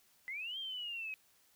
sine linear two-way sweep, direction up then down, 1986 to 3219 to 2522 Hz, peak -39 dBFS, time 0.28-1.14 s, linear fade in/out 0 ms, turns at 0.58 s, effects white hiss -69 dBFS RMS until 1.55 s

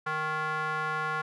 square tone with band-pass filter, 155.56 Hz, D#3, in tune, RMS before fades -31 dBFS, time 0.06-1.22 s, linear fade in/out 10 ms, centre 1300 Hz, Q 3.3, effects none

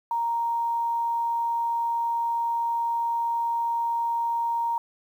sine tone, 932.3 Hz, A#5, in tune, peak -23 dBFS, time 0.11-4.78 s, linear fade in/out 2 ms, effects 9-bit

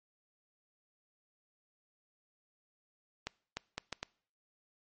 accelerating click train, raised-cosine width 0.2 ms, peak -19 dBFS, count 5, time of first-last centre 3.27-4.03 s, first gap 300 ms, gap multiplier 0.7, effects noise-tail reverb RT60 0.5 s tail -24 dB re dry + MP3 32 kbps

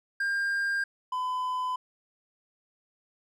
triangle tone pair in turn, 1602 / 1009.2 Hz, G6 / B5, +37 / +37 cents, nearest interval minor sixth, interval 800 cents, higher first, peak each -24 / -26 dBFS, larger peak first, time 0.2-0.84 / 1.12-1.76 s, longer neither, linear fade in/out 5 ms, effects none

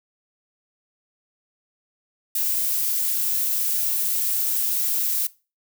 violet noise, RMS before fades -23 dBFS, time 2.35-5.27 s, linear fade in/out 5 ms, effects noise-tail reverb RT60 0.3 s tail -20 dB re dry

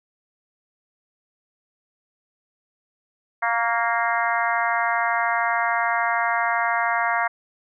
harmonic tone with a mistuned harmonic, 233.1 Hz, A#3, in tune, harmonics 3 / 4 / 5 / 6 / 7 / 8 / 9, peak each -25 / -26 / -27 / -28 / -28 / -29 / -30 dBFS, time 3.42-7.28 s, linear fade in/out 10 ms, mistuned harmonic 5, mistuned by -34 cents, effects none

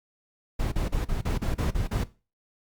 brown noise bursts, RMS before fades -26 dBFS, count 9, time 0.59-2.04 s, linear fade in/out 10 ms, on 130 ms, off 35 ms, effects noise-tail reverb RT60 0.3 s tail -17 dB re dry + Opus 48 kbps

